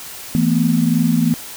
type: chord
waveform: sine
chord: E suspended fourth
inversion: none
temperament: equal with one note detuned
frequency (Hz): 164.81 / 224.2 / 246.9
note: E3 / A3 / B3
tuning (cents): 0 / +33 / 0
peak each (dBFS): -17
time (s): 0.35-1.34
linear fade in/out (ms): 0
effects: white hiss -33 dBFS RMS until 1.56 s